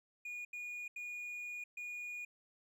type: tone bursts at uneven times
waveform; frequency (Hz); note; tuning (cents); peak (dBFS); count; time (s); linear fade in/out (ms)
triangle; 2445; D#7; -31; -40; 4; 0.25-0.45 / 0.53-0.88 / 0.96-1.64 / 1.77-2.25; 5
effects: none